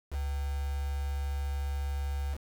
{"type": "tone with quantisation", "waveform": "sine", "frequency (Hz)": 70.1, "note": "C#2", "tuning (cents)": 20, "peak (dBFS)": -30, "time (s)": [0.1, 2.38], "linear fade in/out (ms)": 50, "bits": 7, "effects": []}